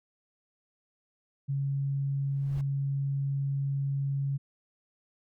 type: tone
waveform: sine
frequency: 138.59 Hz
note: C#3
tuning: in tune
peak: -27 dBFS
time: 1.48-4.38 s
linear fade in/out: 20 ms
type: noise with exponential growth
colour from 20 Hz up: brown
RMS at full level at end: -39 dBFS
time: 2.15-2.61 s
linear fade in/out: 2 ms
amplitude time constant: 100 ms
effects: none